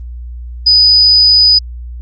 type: tone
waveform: sine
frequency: 4978 Hz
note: D#8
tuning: in tune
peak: -4 dBFS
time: 0.66-1.59 s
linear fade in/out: 10 ms
effects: added 60 Hz sine -23 dBFS peak until 2.01 s + Opus 24 kbps